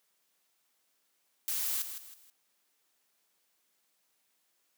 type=noise with echo; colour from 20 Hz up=blue; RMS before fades=-33 dBFS; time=1.48-1.82 s; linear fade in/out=0 ms; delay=160 ms; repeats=3; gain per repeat=-9 dB; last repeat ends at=2.3 s; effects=white hiss -75 dBFS RMS until 4.77 s + high-pass 200 Hz 12 dB/octave